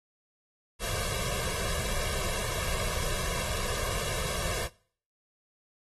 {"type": "noise with comb filter", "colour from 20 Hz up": "pink", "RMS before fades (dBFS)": -32, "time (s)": [0.79, 4.69], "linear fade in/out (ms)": 50, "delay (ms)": 1.8, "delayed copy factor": 0.95, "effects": ["noise-tail reverb RT60 0.5 s tail -22 dB re dry", "AAC 32 kbps"]}